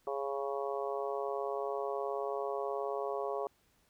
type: harmonic tone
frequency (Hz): 138.59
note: C#3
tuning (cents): 0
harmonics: 3 / 4 / 5 / 6 / 7 / 8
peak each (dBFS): -37 / -39 / -40 / -46 / -45 / -43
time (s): 0.07-3.47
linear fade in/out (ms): 2
effects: pink hiss -71 dBFS RMS until 3.89 s